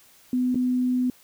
sine tone with dropouts, 251.2 Hz, B3, 30 cents sharp, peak -20 dBFS, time 0.33-1.1 s, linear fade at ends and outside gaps 2 ms, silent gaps 0.546-0.555 s, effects white hiss -55 dBFS RMS until 1.23 s

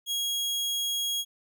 sawtooth tone, 3300 Hz, G#7, 12 cents flat, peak -24 dBFS, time 0.06-1.25 s, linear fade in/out 50 ms, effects none

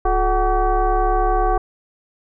sine tone with frequency modulation, 357 Hz, F4, 38 cents sharp, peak -14 dBFS, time 0.05-1.58 s, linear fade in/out 5 ms, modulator 392 Hz, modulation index 1.8, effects none

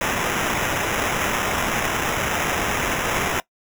white noise with sample-and-hold, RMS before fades -23 dBFS, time 0.01-3.4 s, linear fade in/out 0 ms, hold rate 4410 Hz, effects noise-tail reverb RT60 0.1 s tail -20 dB re dry

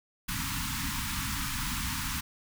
pink band-stop noise, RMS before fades -33 dBFS, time 0.28-2.21 s, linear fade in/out 10 ms, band 290 to 880 Hz, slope 96 dB/octave, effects none

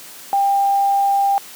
sine tone, 795 Hz, G5, 24 cents sharp, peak -13 dBFS, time 0.33-1.38 s, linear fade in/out 0 ms, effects white hiss -38 dBFS RMS until 1.55 s + high-pass 150 Hz 12 dB/octave

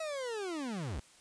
40% pulse linear sweep, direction down, 650 to 51.5 Hz, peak -35 dBFS, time 0-1 s, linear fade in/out 5 ms, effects white hiss -60 dBFS RMS until 1.2 s + resampled to 22050 Hz

